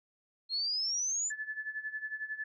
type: exponential sweep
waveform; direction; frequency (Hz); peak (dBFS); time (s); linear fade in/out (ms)
sine; up; 4186 to 7250; -30; 0.49-1.32; 50
type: tone with tremolo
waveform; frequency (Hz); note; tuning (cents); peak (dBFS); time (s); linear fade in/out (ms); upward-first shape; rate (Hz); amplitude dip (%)
sine; 1733; A6; -27; -33; 1.3-2.44; 5; sine; 11; 80
effects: none